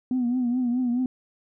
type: tone with vibrato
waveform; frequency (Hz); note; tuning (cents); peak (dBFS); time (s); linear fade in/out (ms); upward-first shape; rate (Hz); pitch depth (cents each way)
sine; 246.9; B3; 0; -20; 0.11-1.06; 2; triangle; 4.7; 85
effects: tanh soft clip ceiling -18 dBFS